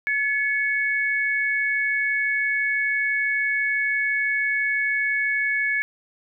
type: tone pair together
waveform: sine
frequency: 1711.6 / 2217 Hz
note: A6 / C#7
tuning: -48 / 0 cents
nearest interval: major third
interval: 448 cents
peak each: -23 dBFS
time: 0.07-5.82 s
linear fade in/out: 0 ms
effects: none